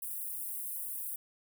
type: high-pass noise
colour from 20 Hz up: white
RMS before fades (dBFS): -39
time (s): 0.02-1.16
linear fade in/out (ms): 5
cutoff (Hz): 9200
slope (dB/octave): 48
effects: none